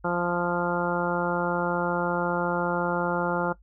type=harmonic tone; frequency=174.61 Hz; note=F3; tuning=in tune; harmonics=1 / 2 / 3 / 4 / 5 / 6 / 7 / 8; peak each=-30 / -31 / -30 / -35 / -31 / -37 / -36 / -32 dBFS; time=0.04-3.53 s; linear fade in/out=10 ms; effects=noise-tail reverb RT60 0.1 s tail -17 dB re dry + added 50 Hz sine -52 dBFS peak until 3.62 s